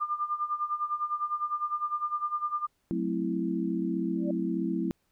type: tone with tremolo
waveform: sine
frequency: 1201 Hz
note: D6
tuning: 38 cents sharp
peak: -25 dBFS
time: 0-2.67 s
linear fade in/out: 20 ms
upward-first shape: sine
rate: 9.9 Hz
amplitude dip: 80%
type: chord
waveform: sine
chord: F# half-diminished seventh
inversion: none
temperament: equal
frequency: 185 / 220 / 261.6 / 329.6 Hz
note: F#3 / A3 / C4 / E4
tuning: 0 / 0 / 0 / 0 cents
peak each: -32 / -34 / -34 / -31 dBFS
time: 2.91-4.91 s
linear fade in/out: 0 ms
type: tone with exponential growth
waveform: sine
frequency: 587.3 Hz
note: D5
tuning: in tune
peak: -29 dBFS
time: 4.15-4.31 s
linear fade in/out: 5 ms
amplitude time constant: 34 ms
effects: pink hiss -74 dBFS RMS until 5.11 s